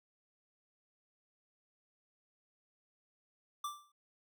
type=tone with exponential decay; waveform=square; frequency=1174.7 Hz; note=D6; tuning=in tune; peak=-35 dBFS; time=3.64-3.92 s; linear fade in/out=5 ms; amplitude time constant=60 ms; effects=none